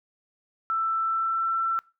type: tone with pitch glide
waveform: sine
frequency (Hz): 1329 to 1341.3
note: E6 to E6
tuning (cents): +14 to +30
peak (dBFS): -23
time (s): 0.7-1.79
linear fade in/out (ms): 0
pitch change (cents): +16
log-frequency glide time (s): 1.01-1.47
effects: noise-tail reverb RT60 0.3 s tail -23 dB re dry